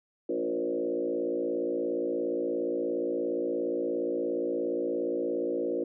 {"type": "tone with frequency modulation", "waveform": "sine", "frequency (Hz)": 416.3, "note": "G#4", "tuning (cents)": 4, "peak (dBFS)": -27, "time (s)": [0.29, 5.84], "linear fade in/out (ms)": 5, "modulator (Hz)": 57.1, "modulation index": 2.3, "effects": []}